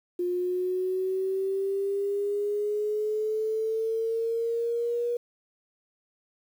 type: linear sweep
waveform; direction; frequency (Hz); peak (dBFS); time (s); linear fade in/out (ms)
sine; up; 353.8 to 480; -25; 0.19-5.17; 5
effects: 9-bit